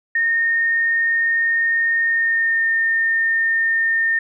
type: tone with pitch glide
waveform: sine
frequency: 1837 to 1820.1 Hz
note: A#6 to A#6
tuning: -26 to -42 cents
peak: -15 dBFS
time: 0.15-4.19 s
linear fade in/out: 5 ms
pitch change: -16 cents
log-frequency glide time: 2.03-2.67 s
effects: none